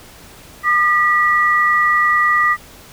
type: tone pair together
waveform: sine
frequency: 1211.6 / 1943 Hz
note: D#6 / B6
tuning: -46 / -29 cents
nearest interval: minor sixth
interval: 817 cents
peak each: -14 dBFS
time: 0.63-2.57 s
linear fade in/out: 50 ms
effects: pink hiss -41 dBFS RMS until 2.92 s